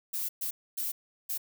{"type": "noise bursts at uneven times", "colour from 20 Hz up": "violet", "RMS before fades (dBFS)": -33, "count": 4, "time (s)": [[0.13, 0.29], [0.41, 0.51], [0.77, 0.92], [1.29, 1.38]], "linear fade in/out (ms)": 10, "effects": []}